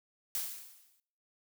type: noise with exponential decay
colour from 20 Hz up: blue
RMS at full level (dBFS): -33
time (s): 0.35-1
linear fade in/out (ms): 0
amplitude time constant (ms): 140
effects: noise-tail reverb RT60 0.7 s tail -23 dB re dry